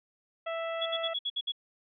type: harmonic tone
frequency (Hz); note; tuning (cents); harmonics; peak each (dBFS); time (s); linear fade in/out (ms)
660; E5; +2; 1 / 2 / 3 / 4 / 5; -33 / -39 / -43 / -45 / -47; 0.46-1.14; 10
type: tone bursts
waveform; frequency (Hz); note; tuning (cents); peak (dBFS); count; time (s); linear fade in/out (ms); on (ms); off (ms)
sine; 3361; G#7; +20; -29; 7; 0.81-1.521; 10; 51; 59
effects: none